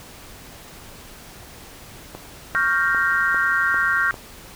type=click train; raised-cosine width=1 ms; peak=-19 dBFS; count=6; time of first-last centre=2.15-4.142 s; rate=2.51 Hz
type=chord; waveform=sine; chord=G half-diminished seventh; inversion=second; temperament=equal; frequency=1108.7 / 1396.9 / 1568 / 1864.7 Hz; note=Db6 / F6 / G6 / Bb6; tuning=0 / 0 / 0 / 0 cents; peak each=-27 / -21 / -21 / -24 dBFS; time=2.55-4.11 s; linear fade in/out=0 ms
effects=pink hiss -42 dBFS RMS until 4.55 s